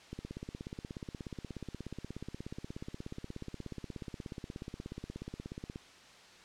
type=click train; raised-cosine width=3 ms; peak=-28 dBFS; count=95; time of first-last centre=0.13-5.759 s; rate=16.7 Hz; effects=white hiss -56 dBFS RMS until 6.44 s + low-pass 5000 Hz 12 dB/octave